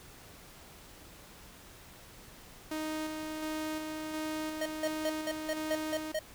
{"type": "tone with tremolo", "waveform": "sawtooth", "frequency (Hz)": 311.1, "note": "D#4", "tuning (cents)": 0, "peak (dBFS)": -30, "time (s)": [2.71, 6.12], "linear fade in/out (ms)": 5, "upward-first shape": "square", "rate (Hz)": 1.4, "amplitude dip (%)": 30}
{"type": "tone bursts", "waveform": "square", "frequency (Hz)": 624, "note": "D#5", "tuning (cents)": 5, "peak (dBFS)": -31, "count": 8, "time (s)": [4.61, 6.192], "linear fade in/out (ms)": 5, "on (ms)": 49, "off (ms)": 170}
{"effects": ["pink hiss -53 dBFS RMS until 6.34 s"]}